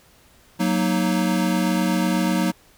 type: chord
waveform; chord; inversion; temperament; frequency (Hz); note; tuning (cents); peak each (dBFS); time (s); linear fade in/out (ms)
square; D# minor; first; equal; 185 / 233.1 / 311.1; F#3 / A#3 / D#4; 0 / 0 / 0; -22 / -25 / -25; 0.59-2.52; 20
effects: pink hiss -54 dBFS RMS until 2.77 s